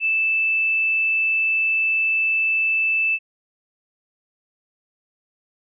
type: tone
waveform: sine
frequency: 2637 Hz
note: E7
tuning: in tune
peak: -17 dBFS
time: 0-3.19 s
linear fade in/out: 50 ms
effects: none